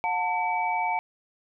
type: tone cluster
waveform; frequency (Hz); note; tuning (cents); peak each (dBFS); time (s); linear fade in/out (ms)
sine; 724 / 893 / 2290; F#5 / A5 / D7; -38 / +25 / -44; -29 / -26 / -31; 0.04-0.99; 0
effects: none